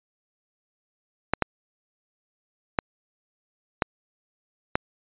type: clicks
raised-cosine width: 0.5 ms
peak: -5 dBFS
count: 5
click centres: 1.336 / 1.423 / 2.788 / 3.822 / 4.755 s
effects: resampled to 8000 Hz